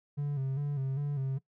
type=tone with vibrato; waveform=triangle; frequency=139.1 Hz; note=C#3; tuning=6 cents sharp; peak=-27 dBFS; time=0.17-1.39 s; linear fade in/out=20 ms; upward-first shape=square; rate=2.5 Hz; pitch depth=65 cents each way; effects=noise-tail reverb RT60 0.1 s tail -20 dB re dry + tanh soft clip ceiling -23 dBFS